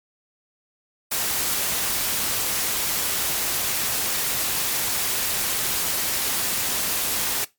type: noise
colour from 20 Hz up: white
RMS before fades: -24 dBFS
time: 1.11-7.45 s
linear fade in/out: 10 ms
effects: noise-tail reverb RT60 0.2 s tail -20 dB re dry + MP3 96 kbps